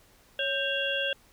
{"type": "harmonic tone with a mistuned harmonic", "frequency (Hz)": 554.4, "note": "C#5", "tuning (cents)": 0, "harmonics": [1, 3, 5, 6], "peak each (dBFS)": [-32, -32, -32, -32], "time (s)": [0.39, 1.13], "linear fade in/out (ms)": 2, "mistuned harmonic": 3, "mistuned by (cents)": -94, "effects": ["pink hiss -60 dBFS RMS until 1.32 s"]}